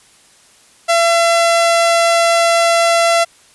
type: tone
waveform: sawtooth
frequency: 676 Hz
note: E5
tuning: 43 cents sharp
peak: -6 dBFS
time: 0.88-3.25 s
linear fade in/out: 20 ms
effects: white hiss -48 dBFS RMS until 3.54 s + resampled to 24000 Hz